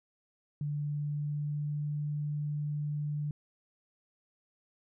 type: tone with pitch glide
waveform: sine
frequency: 146.83 to 148.02 Hz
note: D3 to D3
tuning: 0 to +14 cents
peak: -31 dBFS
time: 0.61-3.31 s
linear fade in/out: 2 ms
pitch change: +14 cents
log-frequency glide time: 0.88-1.98 s
effects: none